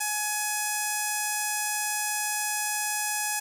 5% pulse tone with notch filter, 843 Hz, G#5, 26 cents sharp, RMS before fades -29 dBFS, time 0-3.4 s, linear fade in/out 10 ms, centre 3800 Hz, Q 1.1, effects 9-bit

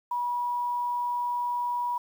sine tone with quantisation, 970 Hz, B5, 31 cents flat, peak -26 dBFS, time 0.11-1.98 s, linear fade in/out 5 ms, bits 9, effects none

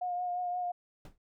sine tone with vibrato, 716 Hz, F5, 43 cents sharp, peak -31 dBFS, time 0.01-0.72 s, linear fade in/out 10 ms, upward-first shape triangle, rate 5.7 Hz, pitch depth 26 cents each way
brown noise with exponential decay, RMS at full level -39 dBFS, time 1.05-1.18 s, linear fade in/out 2 ms, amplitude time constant 28 ms
effects none

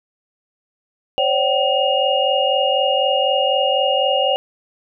sine tone cluster, 529 / 573 / 763 / 2850 Hz, C5 / D5 / G5 / F7, +19 / -43 / -47 / +34 cents, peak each -20 dBFS, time 1.18-4.36 s, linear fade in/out 0 ms, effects none

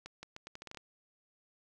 accelerating click train, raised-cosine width 0.2 ms, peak -28 dBFS, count 10, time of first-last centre 0.06-0.773 s, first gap 170 ms, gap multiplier 0.79, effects none

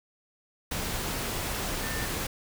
sine tone in noise, 1794 Hz, A6, 33 cents sharp, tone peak -37 dBFS, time 1.83-2.06 s, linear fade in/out 5 ms, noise pink, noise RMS -32 dBFS, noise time 0.71-2.27 s, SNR -8 dB, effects none

